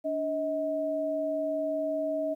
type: tone pair together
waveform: sine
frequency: 290.1 / 635 Hz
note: D4 / D#5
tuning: -21 / +35 cents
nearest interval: octave + major second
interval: 1356 cents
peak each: -34 / -28 dBFS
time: 0.04-2.35 s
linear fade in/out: 20 ms
effects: 11-bit